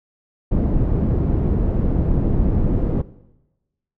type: low-pass noise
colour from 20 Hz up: pink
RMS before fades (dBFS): -18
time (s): 0.51-3.02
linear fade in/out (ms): 10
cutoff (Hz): 310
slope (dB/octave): 12
effects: noise-tail reverb RT60 1.0 s tail -18 dB re dry